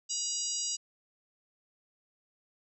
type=harmonic tone; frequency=961 Hz; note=B5; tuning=48 cents flat; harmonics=3 / 4 / 5 / 6 / 7 / 8; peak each=-44 / -44 / -37 / -37 / -38 / -37 dBFS; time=0.09-0.77 s; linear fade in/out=20 ms; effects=none